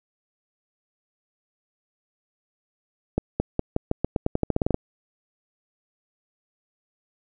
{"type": "accelerating click train", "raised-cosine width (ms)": 2, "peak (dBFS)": -8, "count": 16, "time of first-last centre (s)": [3.18, 4.744], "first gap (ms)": 220, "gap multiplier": 0.88, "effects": []}